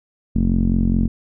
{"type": "tone with low-pass filter", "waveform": "sawtooth", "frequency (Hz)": 44.76, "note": "F1", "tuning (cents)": 43, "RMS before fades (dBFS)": -17, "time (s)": [0.35, 1.08], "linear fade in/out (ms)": 10, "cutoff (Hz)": 230, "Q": 5.4, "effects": []}